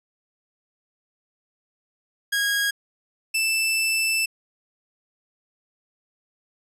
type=tone pair in turn; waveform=sawtooth; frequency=1641 / 2647 Hz; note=G#6 / E7; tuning=-21 / +7 cents; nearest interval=minor sixth; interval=828 cents; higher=second; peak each=-17 dBFS; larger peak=neither; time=2.32-2.71 / 3.34-4.26 s; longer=second; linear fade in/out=10 ms; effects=resampled to 32000 Hz